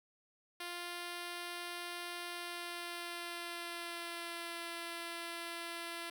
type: tone with pitch glide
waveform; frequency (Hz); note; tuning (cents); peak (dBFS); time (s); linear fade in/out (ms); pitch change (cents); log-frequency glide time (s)
5% pulse; 349.2 to 339.1; F4 to E4; 0 to +49; -30; 0.6-6.1; 5; -51; 2.25-4.69
effects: none